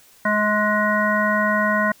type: harmonic tone with a mistuned harmonic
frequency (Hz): 210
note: G#3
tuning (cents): +19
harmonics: 1 / 3 / 5 / 7 / 9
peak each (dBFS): -23 / -23 / -23 / -23 / -23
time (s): 0.25-1.92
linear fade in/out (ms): 5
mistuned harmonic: 3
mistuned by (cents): +17
effects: white hiss -52 dBFS RMS until 2 s